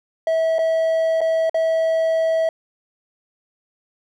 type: tone with dropouts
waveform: triangle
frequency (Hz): 649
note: E5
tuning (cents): -27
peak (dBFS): -14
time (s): 0.27-2.49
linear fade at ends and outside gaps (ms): 2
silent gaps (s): 0.584-0.59 / 1.207-1.214 / 1.496-1.544
effects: none